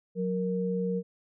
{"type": "tone pair together", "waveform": "sine", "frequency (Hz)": [182.99, 466.2], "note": ["F#3", "A#4"], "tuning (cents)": [-19, 0], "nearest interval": "octave + major third", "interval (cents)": 1619, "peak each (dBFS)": [-29, -30], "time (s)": [0.15, 1.03], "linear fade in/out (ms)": 50, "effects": []}